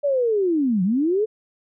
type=linear two-way sweep; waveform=sine; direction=down then up; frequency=587.3 to 174.61 to 448.9 Hz; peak=-17 dBFS; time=0.03-1.26 s; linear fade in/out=20 ms; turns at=0.83 s; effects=none